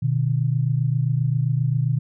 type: tone pair together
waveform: sine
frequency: 123.47 / 151.04 Hz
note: B2 / D3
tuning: 0 / +49 cents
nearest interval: minor third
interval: 349 cents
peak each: -20 / -22 dBFS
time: 0.02-1.99 s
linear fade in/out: 10 ms
effects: none